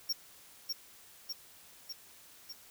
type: tone with echo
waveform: square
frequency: 5520 Hz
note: F8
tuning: 21 cents flat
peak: -30 dBFS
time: 0.09-0.13 s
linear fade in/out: 10 ms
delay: 600 ms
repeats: 4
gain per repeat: -3 dB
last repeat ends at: 2.53 s
effects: white hiss -57 dBFS RMS until 2.7 s